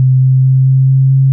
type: tone with pitch steps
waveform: sine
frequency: 130 / 130.83 / 131.66 / 132.5 / 133.35 / 134.2 Hz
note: C3 / C3 / C3 / C3 / C3 / C3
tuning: -11 / 0 / +11 / +22 / +33 / +44 cents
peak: -5 dBFS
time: 0-1.32 s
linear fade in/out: 0 ms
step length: 220 ms
effects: none